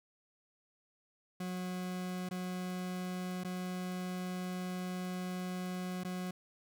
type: tone with dropouts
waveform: 40% pulse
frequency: 182.3 Hz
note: F#3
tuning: 25 cents flat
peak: -36 dBFS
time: 1.4-6.31 s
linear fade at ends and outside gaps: 5 ms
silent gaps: 2.29-2.31 / 3.437-3.446 / 6.036-6.047 s
effects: none